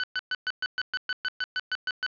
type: tone bursts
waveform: sawtooth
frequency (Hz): 1501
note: F#6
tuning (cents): +24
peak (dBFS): -22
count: 14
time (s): 0-2.064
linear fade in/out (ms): 0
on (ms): 36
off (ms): 120
effects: resampled to 11025 Hz + 8-bit